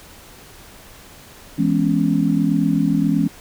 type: chord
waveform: sine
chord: C# minor seventh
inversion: first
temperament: just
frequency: 166.31 / 207.9 / 249.5 / 277.2 Hz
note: E3 / G#3 / B3 / C#4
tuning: +16 / +2 / +18 / 0 cents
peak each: -20 / -20 / -23 / -19 dBFS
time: 1.58-3.28 s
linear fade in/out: 10 ms
effects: pink hiss -43 dBFS RMS until 3.4 s